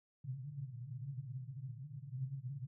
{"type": "band-pass noise", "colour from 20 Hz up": "white", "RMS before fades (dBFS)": -45, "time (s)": [0.24, 2.67], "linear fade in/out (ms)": 10, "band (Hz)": [120, 140], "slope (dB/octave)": 96, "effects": []}